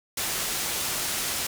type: low-pass noise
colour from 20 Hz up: white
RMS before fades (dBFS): -29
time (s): 0.17-1.47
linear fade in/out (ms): 5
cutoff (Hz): 12000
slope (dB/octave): 12
effects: none